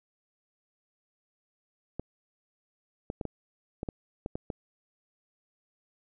clicks, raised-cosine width 2 ms, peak -20 dBFS, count 9, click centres 1.996 / 3.101 / 3.212 / 3.253 / 3.831 / 3.888 / 4.261 / 4.355 / 4.502 s, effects none

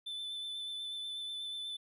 triangle tone with vibrato, 3520 Hz, A7, in tune, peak -37 dBFS, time 0.06-1.77 s, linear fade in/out 10 ms, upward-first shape sine, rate 8.2 Hz, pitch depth 17 cents each way, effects none

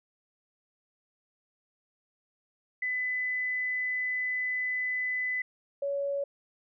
sine tone pair in turn, 2005 / 561.7 Hz, B6 / C#5, +26 / +23 cents, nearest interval octave + minor seventh, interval 2203 cents, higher first, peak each -28 dBFS, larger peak neither, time 2.82-5.42 / 5.82-6.24 s, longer first, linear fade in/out 5 ms, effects none

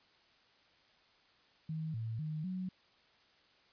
sine tone with pitch steps, 158.4 / 112.8 / 154.8 / 185.1 Hz, D#3 / A2 / D#3 / F#3, +31 / +44 / -9 / +1 cents, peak -36 dBFS, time 1.69-2.69 s, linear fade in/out 5 ms, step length 250 ms, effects white hiss -67 dBFS RMS until 3.72 s + resampled to 11025 Hz

